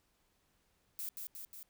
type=noise with echo; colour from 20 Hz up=violet; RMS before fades=-41 dBFS; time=0.99-1.09 s; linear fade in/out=0 ms; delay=180 ms; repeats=3; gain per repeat=-3 dB; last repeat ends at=1.63 s; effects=pink hiss -75 dBFS RMS until 1.69 s